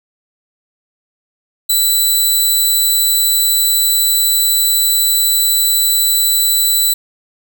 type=tone; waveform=10% pulse; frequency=3984 Hz; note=B7; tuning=14 cents sharp; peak=-3 dBFS; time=1.69-6.94 s; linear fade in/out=10 ms; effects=none